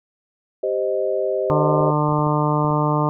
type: chord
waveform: sine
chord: C minor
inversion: second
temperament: equal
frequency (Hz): 392 / 523.3 / 622.3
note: G4 / C5 / Eb5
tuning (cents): 0 / 0 / 0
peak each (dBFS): -23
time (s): 0.63-1.91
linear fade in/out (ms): 5
type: harmonic tone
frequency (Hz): 149.9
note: D3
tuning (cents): +36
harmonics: 1 / 2 / 3 / 4 / 5 / 6 / 7 / 8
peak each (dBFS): -20 / -24 / -27 / -26 / -30 / -25 / -25 / -28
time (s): 1.5-3.09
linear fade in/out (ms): 0
type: clicks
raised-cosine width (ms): 3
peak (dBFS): -25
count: 7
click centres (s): 1.807 / 2.091 / 2.123 / 2.191 / 2.268 / 2.648 / 2.707
effects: none